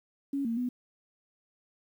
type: tone with pitch steps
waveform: sine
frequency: 278.3 / 229.9 / 247.5 Hz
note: C#4 / A#3 / B3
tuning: +7 / -24 / +4 cents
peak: -28 dBFS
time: 0.33-0.69 s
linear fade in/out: 5 ms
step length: 120 ms
effects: 10-bit